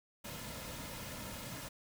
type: noise with comb filter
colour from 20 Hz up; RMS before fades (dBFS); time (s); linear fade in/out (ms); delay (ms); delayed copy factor
pink; -45; 0.24-1.69; 10; 2.6; -0.55
effects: none